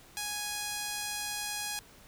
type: tone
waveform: 5% pulse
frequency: 830.6 Hz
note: G#5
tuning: in tune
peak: -22 dBFS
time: 0.17-1.79 s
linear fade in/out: 0 ms
effects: pink hiss -56 dBFS RMS until 2.07 s